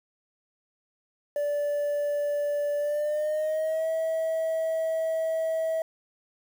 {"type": "tone with pitch glide", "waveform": "sine", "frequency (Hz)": [582, 645.8], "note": ["D5", "E5"], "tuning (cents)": [-16, -36], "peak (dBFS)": -22, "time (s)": [1.36, 5.82], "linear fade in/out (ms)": 2, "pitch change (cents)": 180, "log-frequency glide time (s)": [2.78, 3.88], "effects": ["tanh soft clip ceiling -24 dBFS", "8-bit"]}